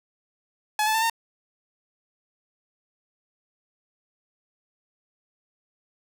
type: tone with pitch steps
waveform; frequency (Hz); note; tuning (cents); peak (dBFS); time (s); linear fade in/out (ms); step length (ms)
sawtooth; 850 / 870.4 / 891.2 / 912.6; G#5 / A5 / A5 / A#5; +40 / -19 / +22 / -37; -17; 0.79-1.098; 2; 77
effects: none